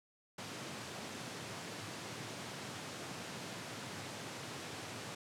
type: high-pass noise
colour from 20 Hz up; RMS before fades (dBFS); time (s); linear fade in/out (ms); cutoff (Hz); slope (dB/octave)
pink; -45; 0.38-5.15; 5; 100; 48
effects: low-pass 8000 Hz 12 dB/octave